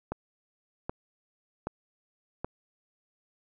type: click train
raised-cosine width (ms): 1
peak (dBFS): -18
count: 4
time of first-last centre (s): 0.12-2.446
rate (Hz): 1.29
effects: none